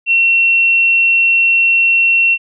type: tone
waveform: sine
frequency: 2720 Hz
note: F7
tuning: 46 cents flat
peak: -8 dBFS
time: 0.06-2.38 s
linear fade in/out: 50 ms
effects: none